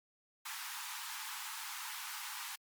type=high-pass noise; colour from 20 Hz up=pink; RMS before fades=-44 dBFS; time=0.45-2.56 s; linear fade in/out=10 ms; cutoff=830 Hz; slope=96 dB/octave; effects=Opus 48 kbps